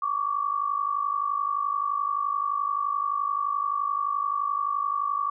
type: tone pair together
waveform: sine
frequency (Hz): 1118.4 / 1170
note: C#6 / D6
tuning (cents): +15 / -7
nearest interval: minor second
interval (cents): 78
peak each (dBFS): -27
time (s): 0.02-5.3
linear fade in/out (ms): 5
effects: none